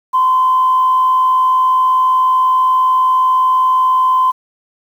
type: tone with frequency modulation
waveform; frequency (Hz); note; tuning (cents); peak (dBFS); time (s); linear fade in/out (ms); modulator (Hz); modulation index
sine; 1029; C6; -29; -8; 0.13-4.32; 20; 65.4; 0.23
effects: tanh soft clip ceiling -4 dBFS + 7-bit